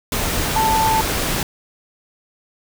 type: tone in noise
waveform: sine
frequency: 884 Hz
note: A5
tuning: 8 cents sharp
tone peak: -15 dBFS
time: 0.56-1.01 s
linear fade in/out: 2 ms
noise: pink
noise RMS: -21 dBFS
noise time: 0.12-1.43 s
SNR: +3 dB
effects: none